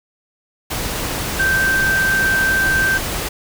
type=tone in noise; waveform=sine; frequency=1562 Hz; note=G6; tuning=7 cents flat; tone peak=-14 dBFS; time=1.39-2.98 s; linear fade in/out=10 ms; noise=pink; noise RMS=-23 dBFS; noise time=0.7-3.29 s; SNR=+6 dB; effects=none